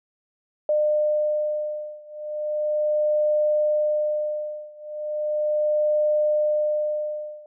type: beating tone pair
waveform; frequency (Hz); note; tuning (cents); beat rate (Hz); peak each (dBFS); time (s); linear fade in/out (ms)
sine; 603 / 603.37; D5 / D5; +46 / +47; 0.37; -23 / -24; 0.69-7.46; 2
effects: none